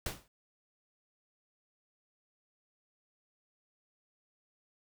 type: noise with exponential decay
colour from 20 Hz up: pink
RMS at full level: -33 dBFS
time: 0.06-0.28 s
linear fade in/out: 2 ms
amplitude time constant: 46 ms
effects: none